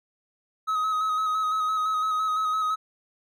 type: tone with vibrato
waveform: triangle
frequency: 1271 Hz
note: D#6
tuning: 36 cents sharp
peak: -21 dBFS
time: 0.67-2.76 s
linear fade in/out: 20 ms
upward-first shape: square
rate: 5.9 Hz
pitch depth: 21 cents each way
effects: none